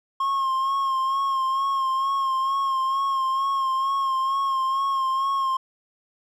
triangle tone with vibrato, 1075 Hz, C6, 47 cents sharp, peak -19 dBFS, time 0.2-5.57 s, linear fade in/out 5 ms, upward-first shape sine, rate 2.2 Hz, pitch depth 35 cents each way, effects none

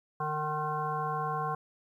harmonic tone, 152.4 Hz, D#3, 36 cents flat, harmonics 1 / 3 / 5 / 7 / 9 / 10, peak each -37 / -39 / -35 / -33 / -43 / -47 dBFS, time 0.2-1.55 s, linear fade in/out 5 ms, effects 11-bit

